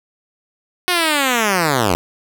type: linear sweep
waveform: 5% pulse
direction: down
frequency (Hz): 366.7 to 80.1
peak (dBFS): -3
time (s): 0.88-1.95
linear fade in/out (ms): 0
effects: none